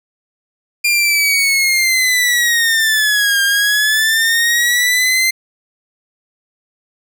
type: linear two-way sweep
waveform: sawtooth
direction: down then up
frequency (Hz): 2410 to 1600 to 2085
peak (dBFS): -8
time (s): 0.84-5.31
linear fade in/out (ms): 10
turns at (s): 3.42
effects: none